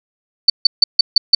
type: tone bursts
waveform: sine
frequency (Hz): 4540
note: C#8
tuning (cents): +41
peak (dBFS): -4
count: 6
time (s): 0.48-1.35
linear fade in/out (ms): 5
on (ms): 20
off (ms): 150
effects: none